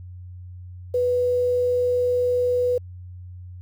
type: tone with quantisation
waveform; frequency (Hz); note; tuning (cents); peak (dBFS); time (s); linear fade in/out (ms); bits
sine; 493.9; B4; 0; -18; 0.94-2.78; 5; 8
effects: added 90 Hz sine -36 dBFS peak until 3.61 s